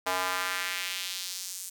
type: tone with high-pass filter sweep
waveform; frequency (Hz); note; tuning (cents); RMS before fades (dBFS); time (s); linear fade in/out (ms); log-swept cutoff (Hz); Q
square; 92.2; F#2; -6; -33; 0.06-1.7; 10; 780 to 8100; 1.4
effects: 9-bit